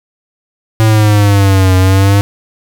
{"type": "exponential two-way sweep", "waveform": "square", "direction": "down then up", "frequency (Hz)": [111.3, 92.5, 101.5], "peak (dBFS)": -6, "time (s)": [0.8, 2.21], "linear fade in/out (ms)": 0, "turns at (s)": 1.76, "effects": []}